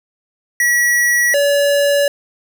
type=tone pair in turn; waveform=square; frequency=1930 / 570.5 Hz; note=B6 / C#5; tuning=-40 / +50 cents; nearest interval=octave + major sixth; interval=2110 cents; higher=first; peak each=-12 dBFS; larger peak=neither; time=0.6-1.34 / 1.34-2.08 s; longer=neither; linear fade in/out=2 ms; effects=none